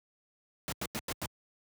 pink noise bursts, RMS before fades -35 dBFS, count 5, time 0.68-1.259 s, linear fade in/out 0 ms, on 43 ms, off 91 ms, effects high-pass 80 Hz 12 dB/octave

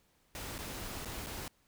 pink noise with dropouts, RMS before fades -42 dBFS, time 0.35-1.48 s, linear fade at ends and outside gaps 1 ms, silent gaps 0.581-0.588 / 1.049-1.056 / 1.263-1.268 s, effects pink hiss -71 dBFS RMS until 1.67 s

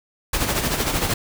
pink noise with tremolo, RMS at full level -20 dBFS, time 0.33-1.14 s, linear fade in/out 5 ms, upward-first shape sine, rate 13 Hz, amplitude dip 55%, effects none

